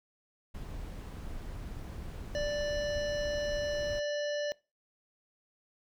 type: noise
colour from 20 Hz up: brown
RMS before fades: -41 dBFS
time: 0.54-4 s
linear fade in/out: 10 ms
type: harmonic tone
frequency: 587.3 Hz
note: D5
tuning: in tune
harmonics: 1 / 3 / 5 / 7 / 9 / 10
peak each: -31 / -41 / -45 / -48 / -50 / -51 dBFS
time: 2.35-4.52 s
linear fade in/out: 0 ms
effects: noise-tail reverb RT60 0.3 s tail -23 dB re dry